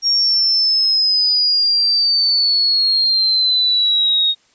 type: exponential sweep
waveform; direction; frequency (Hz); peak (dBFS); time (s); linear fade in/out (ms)
sine; down; 5588 to 3729; -12; 0.02-4.35; 50
effects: white hiss -56 dBFS RMS until 4.54 s + resampled to 16000 Hz